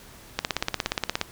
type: click train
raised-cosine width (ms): 0.2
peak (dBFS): -6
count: 15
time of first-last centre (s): 0.39-1.214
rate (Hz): 17
effects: pink hiss -48 dBFS RMS until 1.31 s